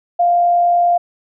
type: tone with frequency modulation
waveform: sine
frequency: 698.5 Hz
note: F5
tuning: in tune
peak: -10 dBFS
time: 0.19-0.98 s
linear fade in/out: 10 ms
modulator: 50.2 Hz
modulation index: 0.21
effects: none